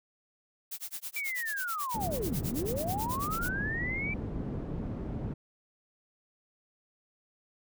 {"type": "noise with tremolo", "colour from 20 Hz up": "blue", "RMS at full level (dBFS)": -37, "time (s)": [0.71, 3.49], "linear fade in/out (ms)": 10, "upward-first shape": "sine", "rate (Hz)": 9.2, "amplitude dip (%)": 100}
{"type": "linear two-way sweep", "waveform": "sine", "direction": "down then up", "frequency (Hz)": [2349, 82.41, 2349], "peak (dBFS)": -32, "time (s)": [1.16, 4.14], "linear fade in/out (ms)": 5, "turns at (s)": 2.41}
{"type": "low-pass noise", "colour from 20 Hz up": "white", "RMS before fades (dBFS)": -36, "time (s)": [1.94, 5.34], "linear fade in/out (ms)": 10, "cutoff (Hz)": 230, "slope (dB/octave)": 12}
{"effects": []}